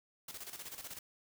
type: noise with tremolo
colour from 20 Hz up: white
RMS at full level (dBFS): -45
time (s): 0.28-0.99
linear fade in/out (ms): 5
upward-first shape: square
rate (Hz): 16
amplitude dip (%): 65
effects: none